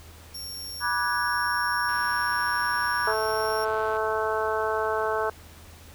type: tone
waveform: sawtooth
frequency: 5520 Hz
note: F8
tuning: 21 cents flat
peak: -32 dBFS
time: 0.34-3.65 s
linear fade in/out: 10 ms
type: chord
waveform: sine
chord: G# half-diminished seventh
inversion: first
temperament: equal with one note detuned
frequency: 970.8 / 1174.7 / 1480 / 1661.2 Hz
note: B5 / D6 / F#6 / G#6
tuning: -30 / 0 / 0 / 0 cents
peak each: -29 dBFS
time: 0.8-3.15 s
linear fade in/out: 50 ms
type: click train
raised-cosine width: 0.3 ms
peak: -28 dBFS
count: 242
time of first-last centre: 1.89-3.968 s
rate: 116 Hz
type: harmonic tone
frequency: 218.3 Hz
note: A3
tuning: 13 cents flat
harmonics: 2 / 3 / 4 / 5 / 6 / 7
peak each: -28 / -30 / -31 / -32 / -33 / -33 dBFS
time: 3.07-5.3 s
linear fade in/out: 5 ms
effects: added 81 Hz sine -48 dBFS peak until 5.94 s + pink hiss -50 dBFS RMS until 5.94 s